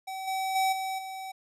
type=tone with level steps; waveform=square; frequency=764 Hz; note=G5; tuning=45 cents flat; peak=-35 / -29 / -24 / -31 / -37 dBFS; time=0.07-1.32 s; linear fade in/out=10 ms; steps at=0.27 / 0.55 / 0.72 / 0.98 s; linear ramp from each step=10 ms; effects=resampled to 32000 Hz